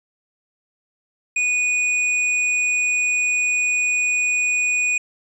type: tone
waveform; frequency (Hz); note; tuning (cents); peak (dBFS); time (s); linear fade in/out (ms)
square; 2475; D#7; -10; -18; 1.36-4.98; 5
effects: resampled to 24000 Hz